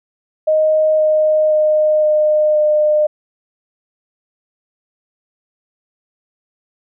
sine tone with pitch steps, 622.3 / 618 / 613.7 / 609.5 / 605.3 Hz, D#5 / D#5 / D#5 / D#5 / D#5, 0 / -12 / -24 / -36 / -48 cents, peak -10 dBFS, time 0.47-3.07 s, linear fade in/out 10 ms, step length 520 ms, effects none

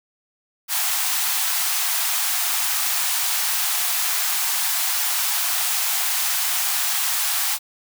white high-pass noise, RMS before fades -22 dBFS, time 0.68-7.59 s, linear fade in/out 50 ms, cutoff 680 Hz, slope 96 dB/octave, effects none

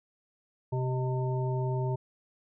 harmonic tone with a mistuned harmonic, 129.1 Hz, C3, 23 cents flat, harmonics 1 / 3 / 5 / 7, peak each -28 / -35 / -40 / -39 dBFS, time 0.72-1.96 s, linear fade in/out 10 ms, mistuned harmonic 5, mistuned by -51 cents, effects none

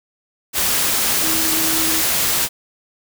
sine tone in noise, 320.5 Hz, E4, 49 cents flat, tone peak -25 dBFS, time 1.2-2.04 s, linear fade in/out 50 ms, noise white, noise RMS -18 dBFS, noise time 0.53-2.49 s, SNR -10 dB, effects none

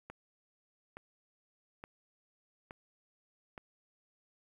click train, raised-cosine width 0.5 ms, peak -30 dBFS, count 5, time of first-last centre 0.1-3.578 s, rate 1.15 Hz, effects 10-bit

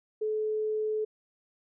sine tone, 430.8 Hz, A4, 37 cents flat, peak -27 dBFS, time 0.21-1.05 s, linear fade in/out 10 ms, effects none

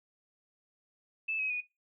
sine tone with pitch steps, 2626 / 2545 / 2467 Hz, E7 / D#7 / D#7, -7 / +39 / -15 cents, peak -30 dBFS, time 1.28-1.61 s, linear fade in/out 10 ms, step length 110 ms, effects noise-tail reverb RT60 0.2 s tail -18 dB re dry

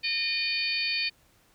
harmonic tone with a mistuned harmonic, 610 Hz, D#5, 34 cents flat, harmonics 3 / 4 / 5 / 6 / 7 / 8, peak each -39 / -29 / -37 / -37 / -30 / -42 dBFS, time 0.03-1.1 s, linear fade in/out 20 ms, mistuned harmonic 7, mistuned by +82 cents, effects pink hiss -63 dBFS RMS until 1.54 s

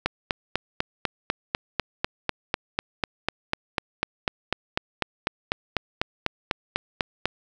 click train, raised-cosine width 0.3 ms, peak -6 dBFS, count 30, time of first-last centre 0.06-7.256 s, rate 4.03 Hz, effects none

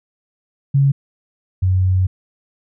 sine tone pair in turn, 138.59 / 92.94 Hz, C#3 / F#2, 0 / +8 cents, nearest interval perfect fifth, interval 692 cents, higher first, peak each -10 / -12 dBFS, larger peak first, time 0.74-0.92 / 1.62-2.07 s, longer second, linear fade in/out 10 ms, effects none

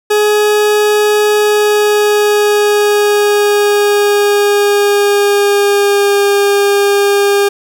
40% pulse tone with pitch glide, 419.7 to 403.5 Hz, G#4 to G#4, +18 to -50 cents, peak -7 dBFS, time 0.1-7.49 s, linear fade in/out 10 ms, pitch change -68 cents, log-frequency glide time 1.35-6.23 s, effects 8-bit

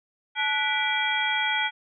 sine tone cluster, 864 / 1473 / 1975 / 2339 / 3271 Hz, A5 / F#6 / B6 / D7 / G#7, -32 / -8 / 0 / -8 / -27 cents, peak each -29 dBFS, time 0.35-1.71 s, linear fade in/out 50 ms, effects none

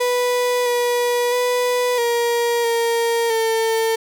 35% pulse tone with pitch steps, 492.6 / 484.9 / 493.6 / 472.2 / 464.5 / 449.7 Hz, B4 / B4 / B4 / A#4 / A#4 / A4, -5 / -32 / -1 / +22 / -6 / +38 cents, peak -15 dBFS, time 0-3.96 s, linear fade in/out 10 ms, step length 660 ms, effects none

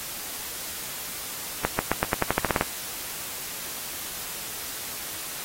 accelerating click train, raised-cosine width 0.5 ms, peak -6 dBFS, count 12, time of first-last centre 1.65-2.611 s, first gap 140 ms, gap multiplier 0.9, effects white hiss -35 dBFS RMS until 5.44 s + AAC 48 kbps

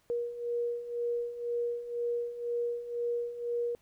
sine beating tone pair, 474.6 / 476.6 Hz, A#4 / A#4, +31 / +38 cents, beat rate 2 Hz, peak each -37 / -32 dBFS, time 0.1-3.75 s, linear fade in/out 0 ms, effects pink hiss -69 dBFS RMS until 3.81 s

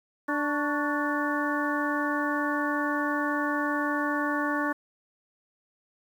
harmonic tone with a mistuned harmonic, 293.7 Hz, D4, in tune, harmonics 1 / 2 / 3 / 4 / 5 / 6, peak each -29 / -34 / -35 / -32 / -33 / -33 dBFS, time 0.28-4.73 s, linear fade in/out 10 ms, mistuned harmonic 4, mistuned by -77 cents, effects 9-bit

